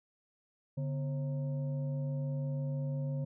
sine tone with frequency modulation, 143.5 Hz, D3, 40 cents flat, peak -32 dBFS, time 0.77-3.25 s, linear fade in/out 10 ms, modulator 393 Hz, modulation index 0.49, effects none

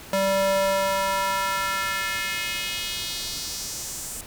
square tone with high-pass filter sweep, 194.2 Hz, G3, 16 cents flat, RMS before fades -26 dBFS, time 0.13-4.21 s, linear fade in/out 2 ms, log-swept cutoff 410 to 8400 Hz, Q 1.9, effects pink hiss -42 dBFS RMS until 4.26 s

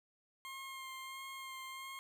20% pulse tone with vibrato, 1065 Hz, C6, 30 cents sharp, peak -40 dBFS, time 0.45-1.99 s, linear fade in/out 0 ms, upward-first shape sine, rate 1.5 Hz, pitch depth 17 cents each way, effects none

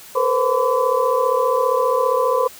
sine tone cluster, 445.4 / 483 / 518 / 1013 / 1148 Hz, A4 / B4 / C5 / B5 / D6, +21 / -39 / -17 / +44 / -40 cents, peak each -26 / -21 / -19 / -20 / -25 dBFS, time 0.15-2.48 s, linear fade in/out 10 ms, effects white hiss -41 dBFS RMS until 2.59 s

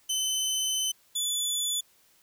20% pulse tone pair in turn, 3045 / 3463 Hz, F#7 / A7, +49 / -28 cents, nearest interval major second, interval 223 cents, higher second, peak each -21 dBFS, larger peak neither, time 0.09-0.92 / 1.15-1.81 s, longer first, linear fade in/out 10 ms, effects white hiss -63 dBFS RMS until 2.22 s

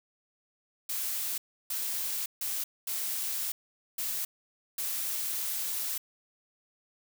blue noise bursts at uneven times, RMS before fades -33 dBFS, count 6, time 0.89-1.38 / 1.7-2.26 / 2.41-2.64 / 2.87-3.52 / 3.98-4.25 / 4.78-5.98 s, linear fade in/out 5 ms, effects none

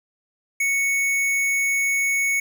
sine tone with hard clipping, 2217 Hz, C#7, in tune, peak -20 dBFS, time 0.6-2.4 s, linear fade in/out 5 ms, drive 17 dB, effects none

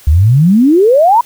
sine exponential sweep, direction up, 69.3 to 987.8 Hz, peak -4 dBFS, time 0.07-1.21 s, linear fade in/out 5 ms, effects white hiss -40 dBFS RMS until 1.25 s

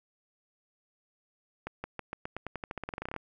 accelerating click train, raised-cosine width 0.5 ms, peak -21 dBFS, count 21, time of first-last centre 1.67-3.163 s, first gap 170 ms, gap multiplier 0.9, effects none

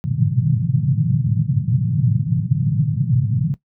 white band-pass noise, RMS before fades -18 dBFS, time 0.04-3.54 s, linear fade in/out 0 ms, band 110 to 160 Hz, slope 48 dB/octave, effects noise-tail reverb RT60 0.1 s tail -17 dB re dry

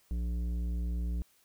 sine tone with tanh clipping, 59 Hz, A#1, 22 cents sharp, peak -32 dBFS, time 0.11-1.22 s, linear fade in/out 0 ms, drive 11 dB, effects white hiss -67 dBFS RMS until 1.44 s

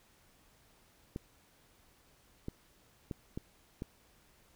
clicks, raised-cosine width 3 ms, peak -25 dBFS, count 5, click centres 1.161 / 2.484 / 3.112 / 3.375 / 3.821 s, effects pink hiss -66 dBFS RMS until 4.55 s

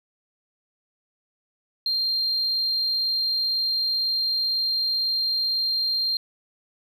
sine tone, 4186 Hz, C8, in tune, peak -20 dBFS, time 1.86-6.17 s, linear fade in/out 2 ms, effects tanh soft clip ceiling -18 dBFS

